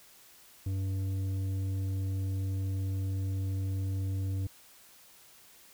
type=tone with tanh clipping; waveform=sine; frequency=96 Hz; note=G2; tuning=36 cents flat; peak=-31 dBFS; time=0.66-4.47 s; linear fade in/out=5 ms; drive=8 dB; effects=white hiss -57 dBFS RMS until 5.73 s